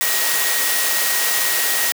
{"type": "tone in noise", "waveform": "sine", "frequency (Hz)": 1892, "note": "A#6", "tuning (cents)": 25, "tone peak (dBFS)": -25, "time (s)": [0.01, 1.92], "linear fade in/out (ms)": 0, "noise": "white", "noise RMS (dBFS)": -19, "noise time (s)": [0.01, 1.92], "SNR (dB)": -9, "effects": ["high-pass 400 Hz 12 dB/octave"]}